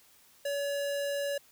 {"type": "tone", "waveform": "square", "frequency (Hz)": 567, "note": "C#5", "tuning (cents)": 39, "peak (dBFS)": -31, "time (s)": [0.45, 1.38], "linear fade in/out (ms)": 5, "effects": ["white hiss -61 dBFS RMS until 1.51 s"]}